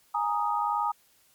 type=chord; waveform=sine; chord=Ab suspended second; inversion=none; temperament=equal; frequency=830.6 / 932.3 / 1244.5 Hz; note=Ab5 / Bb5 / Eb6; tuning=0 / 0 / 0 cents; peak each=-29 dBFS; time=0.14-0.92 s; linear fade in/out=10 ms; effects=white hiss -63 dBFS RMS until 1.34 s + MP3 96 kbps